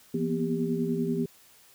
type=tone cluster; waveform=sine; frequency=168 / 237.1 / 247.4 / 396.9 Hz; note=E3 / A#3 / B3 / G4; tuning=+33 / +30 / +3 / +22 cents; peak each=-31 dBFS; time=0.14-1.26 s; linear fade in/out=5 ms; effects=white hiss -57 dBFS RMS until 1.74 s